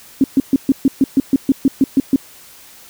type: tone bursts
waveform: sine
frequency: 270.3 Hz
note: C#4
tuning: 44 cents flat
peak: -7 dBFS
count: 13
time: 0.21-2.16 s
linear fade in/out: 2 ms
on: 30 ms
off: 130 ms
effects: white hiss -42 dBFS RMS until 2.89 s